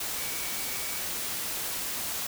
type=tone in noise; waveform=sine; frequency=2270 Hz; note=C#7; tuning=41 cents sharp; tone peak=-43 dBFS; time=0.17-1 s; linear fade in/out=5 ms; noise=white; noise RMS=-33 dBFS; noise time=0-2.27 s; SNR=-13 dB; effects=none